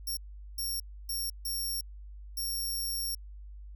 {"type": "tone bursts at uneven times", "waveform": "10% pulse", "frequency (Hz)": 5520, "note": "F8", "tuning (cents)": -21, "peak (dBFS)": -26, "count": 5, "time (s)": [[0.07, 0.17], [0.58, 0.8], [1.09, 1.3], [1.45, 1.81], [2.37, 3.15]], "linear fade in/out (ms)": 5, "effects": ["added 50 Hz sine -43 dBFS peak until 3.75 s"]}